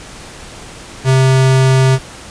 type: tone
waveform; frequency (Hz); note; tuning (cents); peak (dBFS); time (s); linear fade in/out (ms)
square; 131.8; C3; +13; -8; 1.04-1.99; 50
effects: pink hiss -33 dBFS RMS until 2.3 s + resampled to 22050 Hz